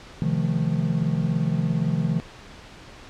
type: chord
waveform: triangle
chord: F dominant seventh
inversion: second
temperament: just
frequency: 130.96 / 157.15 / 174.61 / 218.3 Hz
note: C3 / Eb3 / F3 / A3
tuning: +2 / +18 / 0 / -13 cents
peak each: -26 / -22 / -24 / -27 dBFS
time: 0.22-2.2 s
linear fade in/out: 0 ms
effects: pink hiss -44 dBFS RMS until 3.09 s + low-pass 5000 Hz 12 dB/octave